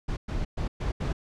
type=noise bursts at uneven times; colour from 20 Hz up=brown; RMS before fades=-29 dBFS; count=5; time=0.08-0.17 / 0.28-0.45 / 0.57-0.68 / 0.8-0.92 / 1-1.13 s; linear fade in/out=10 ms; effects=low-pass 6000 Hz 12 dB/octave